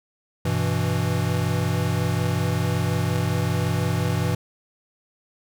square chord, E minor, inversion first, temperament equal, 98 / 123.47 / 164.81 Hz, G2 / B2 / E3, 0 / 0 / 0 cents, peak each -26 dBFS, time 0.45-4.35 s, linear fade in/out 5 ms, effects none

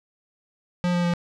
square tone with pitch steps, 177.2 / 175.27 / 173.35 Hz, F3 / F3 / F3, +25 / +6 / -13 cents, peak -21 dBFS, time 0.84-1.137 s, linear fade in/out 0 ms, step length 99 ms, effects low-pass 5000 Hz 12 dB/octave

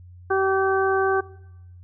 harmonic tone, 385.1 Hz, G4, 31 cents flat, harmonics 1 / 2 / 3 / 4, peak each -20 / -25 / -27 / -26 dBFS, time 0.3-1.21 s, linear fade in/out 10 ms, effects noise-tail reverb RT60 0.9 s tail -21 dB re dry + added 89 Hz sine -42 dBFS peak until 1.83 s

